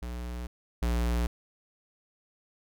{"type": "tone pair in turn", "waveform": "square", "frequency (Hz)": [60.3, 59.06], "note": ["B1", "A#1"], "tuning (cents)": [-41, 23], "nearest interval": "unison", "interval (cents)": 36, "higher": "first", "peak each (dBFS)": [-35, -26], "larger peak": "second", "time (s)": [[0.02, 0.47], [0.82, 1.27]], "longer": "neither", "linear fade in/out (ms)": 5, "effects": []}